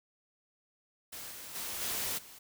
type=noise with level steps; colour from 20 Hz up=white; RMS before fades=-44 / -46 / -39 / -35 / -52 dBFS; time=1.12-2.39 s; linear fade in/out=10 ms; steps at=1.3 / 1.54 / 1.8 / 2.17 s; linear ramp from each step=20 ms; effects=none